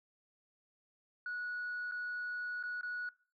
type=tone with dropouts; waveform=sine; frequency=1464 Hz; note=F#6; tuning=19 cents flat; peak=-36 dBFS; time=1.26-3.09 s; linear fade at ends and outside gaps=2 ms; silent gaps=1.913-1.92 / 2.628-2.636 / 2.811-2.831 s; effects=noise-tail reverb RT60 0.4 s tail -22 dB re dry + tanh soft clip ceiling -34 dBFS